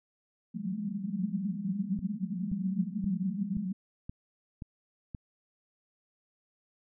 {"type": "band-pass noise", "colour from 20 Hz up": "pink", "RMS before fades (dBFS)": -33, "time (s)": [0.54, 3.73], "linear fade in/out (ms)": 10, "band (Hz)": [180, 210], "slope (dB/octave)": 96}
{"type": "click train", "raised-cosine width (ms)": 5, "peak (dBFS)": -27, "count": 7, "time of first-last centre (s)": [1.99, 5.148], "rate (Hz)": 1.9}
{"effects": []}